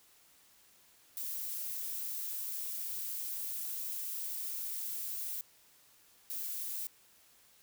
violet noise bursts at uneven times, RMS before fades -39 dBFS, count 2, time 1.17-5.41 / 6.3-6.87 s, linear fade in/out 0 ms, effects white hiss -64 dBFS RMS until 7.62 s

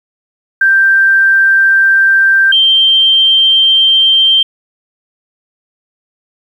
sine tone pair in turn, 1573 / 3146 Hz, G6 / G7, +6 / +6 cents, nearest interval octave, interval 1200 cents, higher second, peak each -5 dBFS, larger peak neither, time 0.61-2.52 / 2.52-4.43 s, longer neither, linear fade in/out 5 ms, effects 7-bit

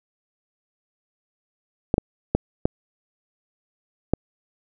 clicks, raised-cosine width 2 ms, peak -4 dBFS, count 5, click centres 1.941 / 1.981 / 2.35 / 2.655 / 4.136 s, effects none

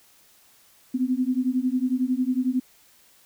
sine beating tone pair, 249.5 / 260.5 Hz, B3 / C4, +18 / -7 cents, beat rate 11 Hz, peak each -24 dBFS, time 0.94-2.6 s, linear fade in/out 10 ms, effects white hiss -57 dBFS RMS until 3.25 s

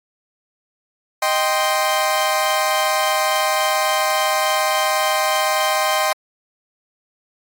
sawtooth chord, C minor, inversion first, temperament equal, 622.3 / 784 / 1046.5 Hz, Eb5 / G5 / C6, 0 / 0 / 0 cents, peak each -17 dBFS, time 1.22-6.13 s, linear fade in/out 5 ms, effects AAC 64 kbps

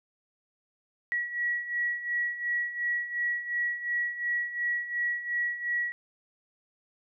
sine beating tone pair, 1922 / 1924.8 Hz, B6 / B6, -48 / -45 cents, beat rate 2.8 Hz, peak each -34 / -29 dBFS, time 1.12-5.92 s, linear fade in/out 0 ms, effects none

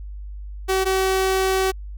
sawtooth tone pair in turn, 380.2 / 380.2 Hz, F#4 / F#4, +47 / +47 cents, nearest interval unison, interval 0 cents, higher neither, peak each -14 dBFS, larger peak neither, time 0.68-0.85 / 0.85-1.72 s, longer second, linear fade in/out 20 ms, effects added 50 Hz sine -31 dBFS peak until 1.97 s

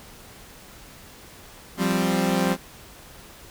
sawtooth chord, F suspended second, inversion none, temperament equal, 174.61 / 196 / 261.6 Hz, F3 / G3 / C4, 0 / 0 / 0 cents, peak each -21 / -20 / -22 dBFS, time 1.77-2.57 s, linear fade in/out 50 ms, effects pink hiss -46 dBFS RMS until 3.5 s

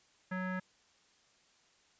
square tone with low-pass filter, 185 Hz, F#3, in tune, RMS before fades -37 dBFS, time 0.31-0.6 s, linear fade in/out 10 ms, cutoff 1700 Hz, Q 4.5, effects white hiss -68 dBFS RMS until 1.99 s + resampled to 16000 Hz

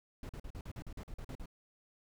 brown noise bursts, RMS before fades -44 dBFS, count 12, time 0.23-1.458 s, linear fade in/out 2 ms, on 62 ms, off 44 ms, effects none

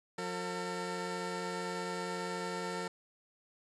15% pulse tone pair together, 179.01 / 452.1 Hz, F3 / A4, +43 / +47 cents, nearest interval octave + major third, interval 1604 cents, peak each -33 / -32 dBFS, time 0.18-2.88 s, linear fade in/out 5 ms, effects resampled to 22050 Hz

